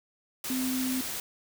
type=tone in noise; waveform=sine; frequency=258 Hz; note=C4; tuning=24 cents flat; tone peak=-28 dBFS; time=0.5-1.01 s; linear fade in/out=2 ms; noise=white; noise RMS=-35 dBFS; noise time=0.44-1.2 s; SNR=+4 dB; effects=none